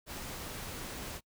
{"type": "noise", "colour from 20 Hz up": "pink", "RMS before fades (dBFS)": -42, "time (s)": [0.06, 1.21], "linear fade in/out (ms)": 50, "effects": ["noise-tail reverb RT60 0.1 s tail -25 dB re dry"]}